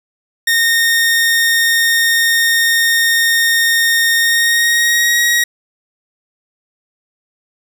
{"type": "tone with pitch glide", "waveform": "sawtooth", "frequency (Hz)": [1842, 1893.8], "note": ["A#6", "A#6"], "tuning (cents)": [-21, 27], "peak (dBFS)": -7, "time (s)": [0.47, 5.44], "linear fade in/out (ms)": 5, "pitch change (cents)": 48, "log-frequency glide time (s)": [4.18, 5.19], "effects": []}